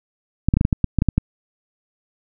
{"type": "clicks", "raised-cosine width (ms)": 5, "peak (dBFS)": -3, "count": 11, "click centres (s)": [0.486, 0.539, 0.57, 0.611, 0.651, 0.728, 0.843, 0.987, 1.021, 1.087, 1.18], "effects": []}